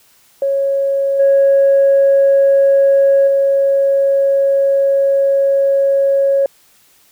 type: tone with level steps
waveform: sine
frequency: 551 Hz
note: C#5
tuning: 11 cents flat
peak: -12 / -6 / -9 dBFS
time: 0.42-6.46 s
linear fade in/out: 2 ms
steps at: 1.19 / 3.27 s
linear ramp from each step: 10 ms
effects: tanh soft clip ceiling -4 dBFS + white hiss -51 dBFS RMS until 7.11 s